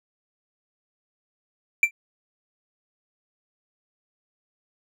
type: tone with exponential decay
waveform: triangle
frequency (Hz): 2349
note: D7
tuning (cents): 0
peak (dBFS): -8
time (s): 1.83-1.91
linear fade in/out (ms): 2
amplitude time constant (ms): 16
effects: none